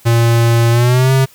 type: tone with pitch glide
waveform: square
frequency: 116.54 to 133.1 Hz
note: A#2 to C3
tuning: 0 to +30 cents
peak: -9 dBFS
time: 0.05-1.26 s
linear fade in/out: 20 ms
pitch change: +230 cents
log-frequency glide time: 0.71-1.12 s
effects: white hiss -45 dBFS RMS until 1.34 s